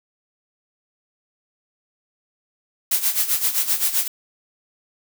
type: noise with tremolo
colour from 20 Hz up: blue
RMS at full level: -18 dBFS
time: 2.91-4.08 s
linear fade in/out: 5 ms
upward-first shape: sine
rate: 7.7 Hz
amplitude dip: 75%
effects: none